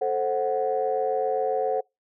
sine chord, F# diminished, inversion first, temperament equal with one note detuned, 440 / 527.5 / 740 Hz, A4 / C5 / F#5, 0 / +14 / 0 cents, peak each -26 dBFS, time 0.01-1.81 s, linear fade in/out 10 ms, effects noise-tail reverb RT60 0.2 s tail -26 dB re dry + tanh soft clip ceiling -14 dBFS

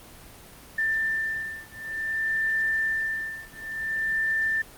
sine beating tone pair, 1781 / 1781.55 Hz, A6 / A6, +21 / +21 cents, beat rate 0.55 Hz, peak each -28 / -28 dBFS, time 0.78-4.62 s, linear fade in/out 5 ms, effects pink hiss -47 dBFS RMS until 4.77 s + Opus 24 kbps

